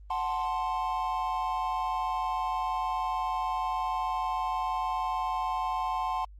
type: chord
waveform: triangle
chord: F# diminished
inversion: none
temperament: equal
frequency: 740 / 880 / 1046.5 Hz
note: F#5 / A5 / C6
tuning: 0 / 0 / 0 cents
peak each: -31 / -31 / -30 dBFS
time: 0.1-6.25 s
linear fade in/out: 5 ms
effects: added 50 Hz sine -46 dBFS peak until 6.39 s + Opus 24 kbps